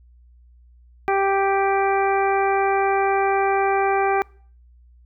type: harmonic tone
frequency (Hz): 392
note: G4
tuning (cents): 0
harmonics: 1 / 2 / 3 / 4 / 5 / 6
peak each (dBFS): -21 / -20 / -27 / -29 / -33 / -31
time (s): 1.08-4.22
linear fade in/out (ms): 0
effects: noise-tail reverb RT60 0.5 s tail -25 dB re dry + added 60 Hz sine -48 dBFS peak until 5.05 s